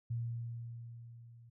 sine tone with level ramp, 117.2 Hz, A#2, 10 cents sharp, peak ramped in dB -33 to -55 dBFS, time 0.1-1.5 s, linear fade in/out 10 ms, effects none

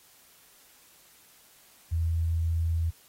sine tone, 82.6 Hz, E2, 4 cents sharp, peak -24 dBFS, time 1.91-2.91 s, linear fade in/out 20 ms, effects white hiss -58 dBFS RMS until 3.08 s + AAC 48 kbps

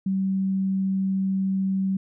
sine tone, 191.9 Hz, G3, 37 cents flat, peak -21 dBFS, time 0.06-1.97 s, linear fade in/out 5 ms, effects none

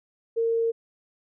sine tone, 458.2 Hz, A#4, 30 cents flat, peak -21 dBFS, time 0.36-0.72 s, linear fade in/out 20 ms, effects none

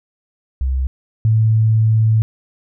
sine tone pair in turn, 65.41 / 110.48 Hz, C2 / A2, 0 / +8 cents, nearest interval major sixth, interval 908 cents, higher second, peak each -15 / -10 dBFS, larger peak second, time 0.61-0.87 / 1.25-2.22 s, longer second, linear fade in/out 0 ms, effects none

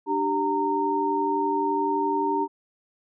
sine tone cluster, 298.1 / 389.8 / 921 Hz, D4 / G4 / A#5, +26 / -10 / -21 cents, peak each -28 / -27 / -24 dBFS, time 0.06-2.48 s, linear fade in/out 50 ms, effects none

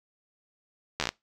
slowing click train, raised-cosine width 0.2 ms, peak -10 dBFS, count 7, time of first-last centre 1-1.09 s, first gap 12 ms, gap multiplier 1.09, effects noise-tail reverb RT60 0.2 s tail -23 dB re dry

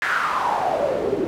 pink noise with band-pass filter sweep, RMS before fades -22 dBFS, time 0.02-1.27 s, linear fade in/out 0 ms, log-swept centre 1700 to 330 Hz, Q 5.2, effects none

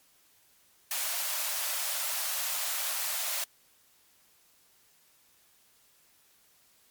white high-pass noise, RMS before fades -32 dBFS, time 0.91-3.44 s, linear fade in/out 2 ms, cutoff 550 Hz, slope 96 dB/octave, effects white hiss -64 dBFS RMS until 6.9 s + MP3 96 kbps

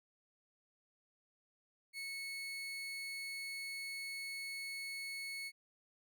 30% pulse tone, 2200 Hz, C#7, 14 cents flat, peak -39 dBFS, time 1.93-5.52 s, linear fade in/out 50 ms, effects none

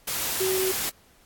sine tone in noise, 376.6 Hz, F#4, 31 cents sharp, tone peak -23 dBFS, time 0.4-0.72 s, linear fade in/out 10 ms, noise white, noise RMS -28 dBFS, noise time 0.07-0.9 s, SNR +2 dB, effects pink hiss -58 dBFS RMS until 1.25 s + AAC 64 kbps

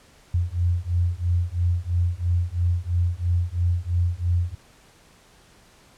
sine beating tone pair, 86 / 89 Hz, F2 / F2, -26 / +33 cents, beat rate 3 Hz, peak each -23 dBFS, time 0.34-4.55 s, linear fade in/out 5 ms, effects pink hiss -54 dBFS RMS until 5.97 s + low-pass 10000 Hz 12 dB/octave

